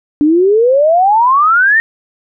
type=exponential sweep; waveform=sine; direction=up; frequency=287.6 to 1864.7 Hz; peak=-6 dBFS; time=0.21-1.8 s; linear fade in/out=0 ms; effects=none